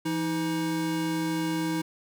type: tone pair together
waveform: square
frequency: 168 / 317.1 Hz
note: E3 / D#4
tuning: +33 / +33 cents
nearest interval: major seventh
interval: 1100 cents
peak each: -33 / -28 dBFS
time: 0.05-1.82 s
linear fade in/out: 10 ms
effects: none